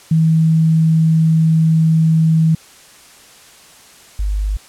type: tone pair in turn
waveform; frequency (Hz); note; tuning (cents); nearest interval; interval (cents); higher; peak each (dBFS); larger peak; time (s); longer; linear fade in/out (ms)
sine; 160.7 / 50.71; E3 / G#1; -44 / -41; octave + minor sixth; 1997; first; -9 / -15; first; 0.11-2.55 / 4.19-4.57; first; 5
effects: white hiss -43 dBFS RMS until 4.68 s + low-pass 10000 Hz 12 dB/octave